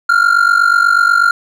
triangle ring-modulated tone, 1396.9 Hz, F6, in tune, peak -3 dBFS, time 0.09-1.31 s, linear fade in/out 2 ms, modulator 24.1 Hz, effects none

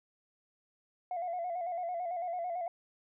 sine tone with vibrato, 701 Hz, F5, 6 cents sharp, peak -32 dBFS, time 1.11-2.68 s, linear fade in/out 2 ms, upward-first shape square, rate 9 Hz, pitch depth 59 cents each way, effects tanh soft clip ceiling -30 dBFS

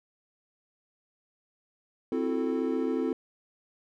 triangle chord, F# half-diminished seventh, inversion second, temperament equal with one note detuned, 261.6 / 329.6 / 363.8 / 440 Hz, C4 / E4 / F#4 / A4, 0 / 0 / -29 / 0 cents, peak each -28 / -30 / -33 / -30 dBFS, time 2.12-3.13 s, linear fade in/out 2 ms, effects none

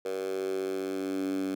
10% pulse tone with high-pass filter sweep, 95.3 Hz, G2, 48 cents flat, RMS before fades -32 dBFS, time 0.05-1.55 s, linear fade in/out 5 ms, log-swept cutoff 450 to 260 Hz, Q 5.2, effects none

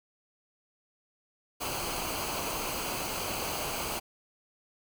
pink noise with comb filter, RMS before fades -34 dBFS, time 1.6-4 s, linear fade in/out 20 ms, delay 0.55 ms, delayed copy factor -0.6, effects none

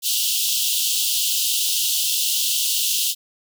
pink high-pass noise, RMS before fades -21 dBFS, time 0.02-3.15 s, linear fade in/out 50 ms, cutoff 2800 Hz, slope 96 dB/octave, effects none

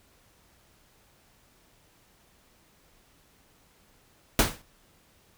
pink noise with exponential decay, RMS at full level -17 dBFS, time 4.39-4.62 s, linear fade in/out 2 ms, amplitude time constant 48 ms, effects pink hiss -62 dBFS RMS until 5.37 s

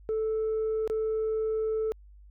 sine tone with dropouts, 438.7 Hz, A4, 5 cents flat, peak -24 dBFS, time 0.09-1.92 s, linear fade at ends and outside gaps 0 ms, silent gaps 0.876-0.899 s, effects tanh soft clip ceiling -24 dBFS + added 50 Hz sine -49 dBFS peak until 2.3 s

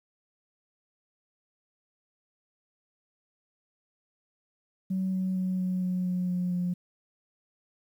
sine tone with pitch steps, 188.4 / 186.88 / 185.38 / 183.88 / 182.4 / 180.93 / 179.48 / 178.03 Hz, F#3 / F#3 / F#3 / F#3 / F#3 / F#3 / F3 / F3, +32 / +18 / +4 / -10 / -24 / -38 / +48 / +34 cents, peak -25 dBFS, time 4.9-6.74 s, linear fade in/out 10 ms, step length 230 ms, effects tanh soft clip ceiling -22 dBFS + 10-bit

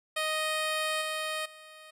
10% pulse tone with level steps, 623 Hz, D#5, 2 cents sharp, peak -20 / -23 / -40 dBFS, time 0.16-1.91 s, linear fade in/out 10 ms, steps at 1.01 / 1.45 s, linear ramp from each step 10 ms, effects resampled to 32000 Hz

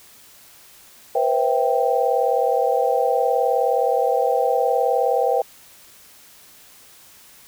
sine chord, C major seventh, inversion third, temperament equal with one note detuned, 484 / 523.3 / 659.3 / 784 Hz, B4 / C5 / E5 / G5, -35 / 0 / 0 / 0 cents, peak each -21 / -22 / -24 / -21 dBFS, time 1.15-5.42 s, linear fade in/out 5 ms, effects white hiss -48 dBFS RMS until 7.47 s

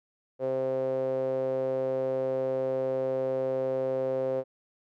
sawtooth tone with band-pass filter, 131.4 Hz, C3, 8 cents sharp, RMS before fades -29 dBFS, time 0.39-4.44 s, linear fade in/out 50 ms, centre 500 Hz, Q 7.9, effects none

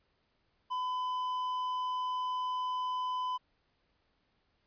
sine tone with tanh clipping, 1007 Hz, B5, 33 cents sharp, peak -33 dBFS, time 0.7-3.38 s, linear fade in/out 20 ms, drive 7 dB, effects pink hiss -75 dBFS RMS until 4.66 s + resampled to 11025 Hz

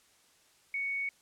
sine tone, 2225 Hz, C#7, 6 cents sharp, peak -31 dBFS, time 0.74-1.09 s, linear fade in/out 2 ms, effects white hiss -65 dBFS RMS until 1.21 s + low-pass 10000 Hz 12 dB/octave

